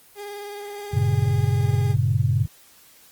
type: tone with vibrato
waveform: 30% pulse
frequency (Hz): 409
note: G#4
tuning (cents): -26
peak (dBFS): -30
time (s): 0.15-1.96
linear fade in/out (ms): 50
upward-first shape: sine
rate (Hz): 19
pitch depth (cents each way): 23
type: chord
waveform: sine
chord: G diminished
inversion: none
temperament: just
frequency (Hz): 98 / 117.6 / 141.12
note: G2 / Bb2 / Db3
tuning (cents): 0 / +16 / +31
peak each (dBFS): -22 / -21 / -23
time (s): 0.93-2.46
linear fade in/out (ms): 10
effects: white hiss -52 dBFS RMS until 3.11 s + Opus 24 kbps